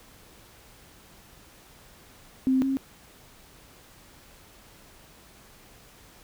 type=tone pair in turn; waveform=sine; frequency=261.6 / 268.8 Hz; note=C4 / C4; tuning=0 / +47 cents; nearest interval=unison; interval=47 cents; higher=second; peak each=-19 / -23 dBFS; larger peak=first; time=2.47-2.62 / 2.62-2.77 s; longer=neither; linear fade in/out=0 ms; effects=pink hiss -53 dBFS RMS until 6.23 s